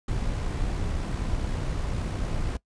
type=noise with amplitude modulation; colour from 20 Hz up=brown; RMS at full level=-27 dBFS; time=0.08-2.57 s; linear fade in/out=5 ms; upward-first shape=sine; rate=63.2 Hz; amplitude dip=30%; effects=noise-tail reverb RT60 0.1 s tail -21 dB re dry + resampled to 22050 Hz